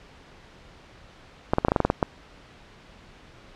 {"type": "clicks", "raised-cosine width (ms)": 1, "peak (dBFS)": -5, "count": 10, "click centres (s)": [1.535, 1.584, 1.649, 1.684, 1.719, 1.762, 1.803, 1.85, 1.901, 2.028], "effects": ["pink hiss -50 dBFS RMS until 3.55 s", "low-pass 4000 Hz 12 dB/octave"]}